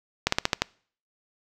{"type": "slowing click train", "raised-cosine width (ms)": 0.2, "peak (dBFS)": -3, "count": 6, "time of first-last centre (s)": [0.27, 0.62], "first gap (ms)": 54, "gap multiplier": 1.13, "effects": ["noise-tail reverb RT60 0.5 s tail -25 dB re dry"]}